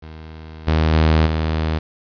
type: tone with level steps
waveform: sawtooth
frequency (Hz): 79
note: D#2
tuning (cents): +27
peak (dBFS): -30 / -10 / -8 / -14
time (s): 0.02-1.79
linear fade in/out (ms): 10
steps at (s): 0.67 / 0.93 / 1.26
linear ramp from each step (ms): 10
effects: resampled to 11025 Hz + 8-bit

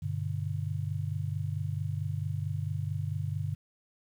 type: chord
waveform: sine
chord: G major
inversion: none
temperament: just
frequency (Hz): 98 / 122.5 / 147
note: G2 / B2 / D3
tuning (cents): 0 / -14 / +2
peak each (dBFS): -33 / -38 / -34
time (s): 0.02-3.55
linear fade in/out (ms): 10
effects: 10-bit

